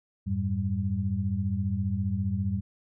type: tone cluster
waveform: sine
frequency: 89.9 / 104.8 / 195.5 Hz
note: F#2 / G#2 / G3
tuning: -49 / +16 / -4 cents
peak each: -30 dBFS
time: 0.26-2.61 s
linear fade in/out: 20 ms
effects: none